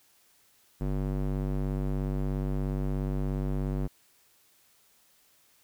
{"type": "tone with band-pass filter", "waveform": "square", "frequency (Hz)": 48.47, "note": "G1", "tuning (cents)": -19, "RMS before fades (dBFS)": -30, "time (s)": [0.8, 3.88], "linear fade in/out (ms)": 20, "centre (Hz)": 200, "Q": 0.68, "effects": ["white hiss -64 dBFS RMS until 5.63 s"]}